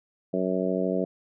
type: harmonic tone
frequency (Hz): 93.1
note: F#2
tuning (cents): +11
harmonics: 2 / 3 / 4 / 5 / 6 / 7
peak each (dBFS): -29 / -31 / -31 / -31 / -31 / -32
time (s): 0.33-1.05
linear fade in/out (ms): 10
effects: none